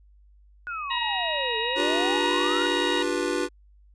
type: tone with pitch glide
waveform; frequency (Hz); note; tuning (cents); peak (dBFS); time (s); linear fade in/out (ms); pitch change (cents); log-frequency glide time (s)
sine; 2552 to 2527; D#7 to D#7; +43 to +26; -37; 0.67-2.5; 50; -17; 0.99-1.53
type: exponential two-way sweep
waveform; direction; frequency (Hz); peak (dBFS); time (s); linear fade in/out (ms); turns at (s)
sine; down then up; 1480 to 435.3 to 1480; -30; 0.67-2.66; 0; 1.58
type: harmonic tone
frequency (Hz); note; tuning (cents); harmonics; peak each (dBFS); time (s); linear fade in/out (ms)
950; A#5; +33; 1 / 2 / 3 / 4; -31 / -31 / -31 / -31; 0.9-3.03; 10
type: chord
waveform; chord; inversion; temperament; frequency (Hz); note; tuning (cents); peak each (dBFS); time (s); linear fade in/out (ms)
square; G dominant seventh; second; just; 294 / 352.8 / 392 / 490; D4 / F4 / G4 / B4; +2 / +18 / 0 / -14; -31 / -29 / -32 / -31; 1.75-3.49; 50
effects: added 50 Hz sine -52 dBFS peak until 3.94 s + resampled to 22050 Hz